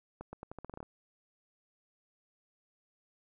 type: accelerating click train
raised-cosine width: 1 ms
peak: -29 dBFS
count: 11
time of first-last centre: 0.21-0.829 s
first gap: 120 ms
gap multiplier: 0.84
effects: none